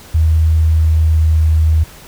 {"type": "tone with pitch glide", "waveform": "sine", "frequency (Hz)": [79.7, 79.06], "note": ["D#2", "D#2"], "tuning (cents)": [42, 28], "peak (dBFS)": -8, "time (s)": [0.14, 1.84], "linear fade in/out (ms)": 10, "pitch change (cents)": -14, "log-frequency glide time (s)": [0.66, 1.49], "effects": ["pink hiss -38 dBFS RMS until 2.07 s"]}